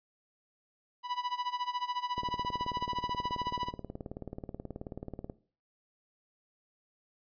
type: tone with tremolo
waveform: 45% pulse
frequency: 985 Hz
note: B5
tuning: 5 cents flat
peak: -30 dBFS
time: 1.03-3.72 s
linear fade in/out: 50 ms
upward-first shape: sine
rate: 14 Hz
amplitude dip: 85%
type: click train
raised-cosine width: 2 ms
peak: -26 dBFS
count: 59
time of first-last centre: 2.18-5.298 s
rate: 18.6 Hz
effects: noise-tail reverb RT60 0.4 s tail -17 dB re dry + resampled to 11025 Hz